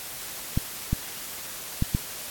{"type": "clicks", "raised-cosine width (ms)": 5, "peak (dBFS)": -10, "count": 4, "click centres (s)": [0.575, 0.93, 1.824, 1.949], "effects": ["white hiss -37 dBFS RMS until 2.3 s", "AAC 64 kbps"]}